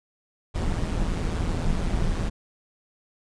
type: noise with amplitude modulation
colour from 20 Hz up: brown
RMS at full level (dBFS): -22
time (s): 0.54-2.3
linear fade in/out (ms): 20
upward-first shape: sine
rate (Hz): 166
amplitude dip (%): 65
effects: resampled to 22050 Hz